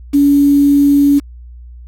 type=tone with quantisation; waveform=sine; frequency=284.2 Hz; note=C#4; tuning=43 cents sharp; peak=-6 dBFS; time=0.13-1.2 s; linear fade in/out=20 ms; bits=5; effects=added 60 Hz sine -31 dBFS peak until 1.87 s + AAC 64 kbps